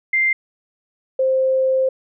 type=tone pair in turn; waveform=sine; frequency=2093 / 524.7 Hz; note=C7 / C5; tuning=0 / +5 cents; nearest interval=2 octaves; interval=2395 cents; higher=first; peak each=-14 dBFS; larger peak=neither; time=0.13-0.33 / 1.19-1.89 s; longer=second; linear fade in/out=5 ms; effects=none